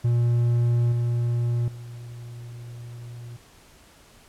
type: tone with level steps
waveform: triangle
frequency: 119.2 Hz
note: A#2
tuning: 39 cents sharp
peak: -16 / -19 / -34 dBFS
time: 0.04-3.37 s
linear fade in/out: 10 ms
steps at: 0.92 / 1.68 s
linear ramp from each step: 2 ms
effects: pink hiss -53 dBFS RMS until 4.28 s + low-pass 12000 Hz 12 dB/octave